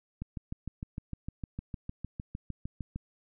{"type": "click train", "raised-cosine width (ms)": 5, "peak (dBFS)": -24, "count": 19, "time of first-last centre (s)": [0.22, 2.96], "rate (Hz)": 6.57, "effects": []}